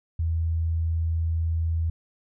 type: tone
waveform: sine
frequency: 82 Hz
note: E2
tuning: 9 cents flat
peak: -22 dBFS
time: 0.19-1.9 s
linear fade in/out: 5 ms
effects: none